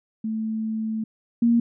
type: tone pair in turn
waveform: sine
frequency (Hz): 220 / 234.3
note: A3 / A#3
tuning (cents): 0 / +9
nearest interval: minor second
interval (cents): 109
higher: second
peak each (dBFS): -24 / -15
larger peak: second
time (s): 0.24-1.04 / 1.42-1.6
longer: first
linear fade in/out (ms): 5
effects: none